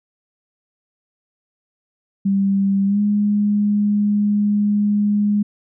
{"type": "tone with pitch glide", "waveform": "sine", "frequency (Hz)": [196.5, 206.6], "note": ["G3", "G#3"], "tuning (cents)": [4, -9], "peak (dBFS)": -14, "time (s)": [2.25, 5.43], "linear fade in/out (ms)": 10, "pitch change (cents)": 87, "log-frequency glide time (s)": [2.86, 3], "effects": []}